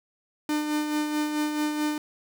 45% pulse tone with tremolo, 301 Hz, D4, 43 cents sharp, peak -23 dBFS, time 0.49-1.98 s, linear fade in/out 2 ms, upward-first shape sine, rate 4.6 Hz, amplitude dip 45%, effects none

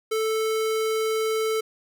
square tone, 440 Hz, A4, in tune, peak -23 dBFS, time 0.11-1.61 s, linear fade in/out 10 ms, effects none

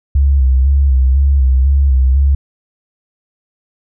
sine tone with vibrato, 67.1 Hz, C2, 44 cents sharp, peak -7 dBFS, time 0.15-2.35 s, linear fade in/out 5 ms, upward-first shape square, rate 2 Hz, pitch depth 56 cents each way, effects none

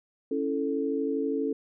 sine chord, A major, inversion first, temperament equal, 277.2 / 329.6 / 440 Hz, C#4 / E4 / A4, 0 / 0 / 0 cents, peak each -29 / -34 / -29 dBFS, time 0.31-1.53 s, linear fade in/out 5 ms, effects none

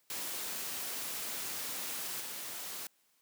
white noise with level steps, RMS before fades -39 / -42 dBFS, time 0.1-2.87 s, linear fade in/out 2 ms, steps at 2.2 s, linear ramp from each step 10 ms, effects white hiss -72 dBFS RMS until 3.21 s + high-pass 150 Hz 12 dB/octave

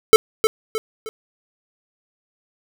square tone with echo, 440 Hz, A4, in tune, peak -5 dBFS, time 0.13-0.16 s, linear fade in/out 0 ms, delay 310 ms, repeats 3, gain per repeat -8 dB, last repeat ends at 1.09 s, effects none

